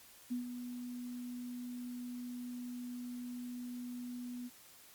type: tone with ADSR envelope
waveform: sine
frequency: 245.4 Hz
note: B3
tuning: 11 cents flat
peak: -33 dBFS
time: 0.3-4.5 s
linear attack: 21 ms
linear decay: 120 ms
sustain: -8 dB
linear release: 37 ms
effects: white hiss -59 dBFS RMS until 4.94 s + Opus 48 kbps

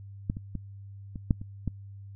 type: clicks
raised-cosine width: 5 ms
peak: -15 / -24 / -20 / -24 / -10 / -27 / -17 dBFS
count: 7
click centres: 0.299 / 0.369 / 0.553 / 1.158 / 1.308 / 1.415 / 1.677 s
effects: noise-tail reverb RT60 0.1 s tail -24 dB re dry + added 99 Hz sine -42 dBFS peak until 2.15 s

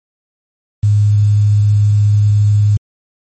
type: tone with quantisation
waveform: sine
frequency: 103.83 Hz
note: G#2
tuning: in tune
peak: -7 dBFS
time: 0.83-2.77 s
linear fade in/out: 5 ms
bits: 6
effects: MP3 32 kbps

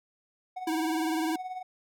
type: tone with tremolo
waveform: triangle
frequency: 740 Hz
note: F#5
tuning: in tune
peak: -30 dBFS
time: 0.56-1.63 s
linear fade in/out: 10 ms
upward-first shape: triangle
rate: 18 Hz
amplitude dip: 70%
type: tone with vibrato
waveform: square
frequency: 320 Hz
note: D#4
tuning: 49 cents sharp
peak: -28 dBFS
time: 0.67-1.36 s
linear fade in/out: 5 ms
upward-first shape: sine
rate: 20 Hz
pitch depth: 61 cents each way
effects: none

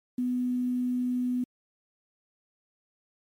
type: tone with quantisation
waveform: sine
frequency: 248.7 Hz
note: B3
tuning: 12 cents sharp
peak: -25 dBFS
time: 0.18-1.44 s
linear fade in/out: 5 ms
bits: 9
effects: MP3 64 kbps

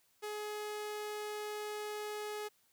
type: tone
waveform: sawtooth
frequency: 421 Hz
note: G#4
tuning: 24 cents sharp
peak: -35 dBFS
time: 0.22-2.49 s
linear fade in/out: 20 ms
effects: white hiss -72 dBFS RMS until 2.72 s

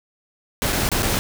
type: noise with dropouts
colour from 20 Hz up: pink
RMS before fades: -21 dBFS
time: 0.62-1.19 s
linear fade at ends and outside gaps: 0 ms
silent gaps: 0.724-0.728 / 0.89-0.916 / 1.023-1.029 s
effects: none

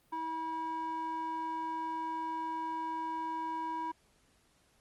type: tone with band-pass filter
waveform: square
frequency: 322.7 Hz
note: E4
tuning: 37 cents flat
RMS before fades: -37 dBFS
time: 0.12-3.92 s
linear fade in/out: 10 ms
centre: 860 Hz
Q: 5.5
effects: pink hiss -69 dBFS RMS until 4.8 s + Opus 32 kbps

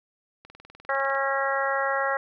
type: click train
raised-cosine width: 0.3 ms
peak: -30 dBFS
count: 15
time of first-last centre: 0.45-1.15 s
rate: 20 Hz
type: harmonic tone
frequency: 272.9 Hz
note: C#4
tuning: 27 cents flat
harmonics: 2 / 3 / 4 / 5 / 6 / 7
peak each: -28 / -30 / -31 / -30 / -31 / -31 dBFS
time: 0.89-2.17 s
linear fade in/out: 2 ms
effects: none

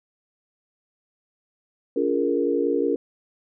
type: chord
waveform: sine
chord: Bb minor seventh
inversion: first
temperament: equal with one note detuned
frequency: 284.2 / 349.2 / 415.3 / 466.2 Hz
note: Db4 / F4 / Ab4 / Bb4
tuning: +43 / 0 / 0 / 0 cents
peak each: -25 / -26 / -26 / -24 dBFS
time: 1.96-2.96 s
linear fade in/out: 5 ms
effects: none

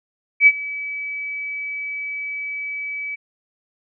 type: tone with ADSR envelope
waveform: sine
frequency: 2290 Hz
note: D7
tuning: 44 cents flat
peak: -5 dBFS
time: 0.4-3.16 s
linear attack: 67 ms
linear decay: 49 ms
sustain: -20 dB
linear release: 17 ms
effects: none

